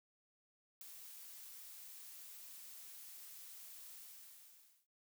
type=noise with ADSR envelope; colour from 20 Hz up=blue; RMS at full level=-45 dBFS; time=0.81-4.87 s; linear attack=4 ms; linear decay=4 ms; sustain=-9 dB; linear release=940 ms; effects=noise-tail reverb RT60 0.1 s tail -26 dB re dry